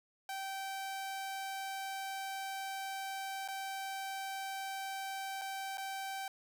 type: tone with dropouts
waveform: sawtooth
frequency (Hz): 776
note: G5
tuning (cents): -18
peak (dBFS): -35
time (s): 0.29-6.28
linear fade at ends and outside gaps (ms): 2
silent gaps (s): 3.478-3.485 / 5.414-5.417 / 5.773-5.78
effects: 12-bit